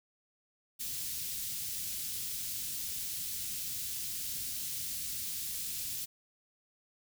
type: band-stop noise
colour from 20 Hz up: white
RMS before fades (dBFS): -38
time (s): 0.79-6.06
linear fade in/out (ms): 20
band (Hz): 170 to 3600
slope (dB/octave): 12
effects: none